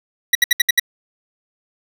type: tone bursts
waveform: 25% pulse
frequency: 1933 Hz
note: B6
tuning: 38 cents flat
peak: -6 dBFS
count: 6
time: 0.33-0.797 s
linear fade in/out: 5 ms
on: 22 ms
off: 67 ms
effects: none